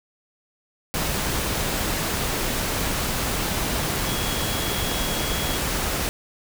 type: tone in noise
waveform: sine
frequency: 3322 Hz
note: G#7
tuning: in tune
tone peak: -33 dBFS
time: 4.07-5.57 s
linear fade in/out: 0 ms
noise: pink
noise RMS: -25 dBFS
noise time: 0.94-6.09 s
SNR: -11 dB
effects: none